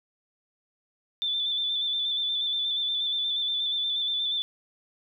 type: tone with vibrato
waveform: sine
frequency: 3520 Hz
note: A7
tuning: in tune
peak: -25 dBFS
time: 1.22-4.42 s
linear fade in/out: 0 ms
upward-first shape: square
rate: 8.4 Hz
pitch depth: 25 cents each way
effects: 11-bit